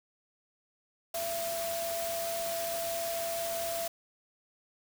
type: tone in noise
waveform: sine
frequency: 673 Hz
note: E5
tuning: 36 cents sharp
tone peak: -33 dBFS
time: 1.14-3.88 s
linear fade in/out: 5 ms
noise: white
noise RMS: -38 dBFS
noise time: 1.14-3.88 s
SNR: +2 dB
effects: none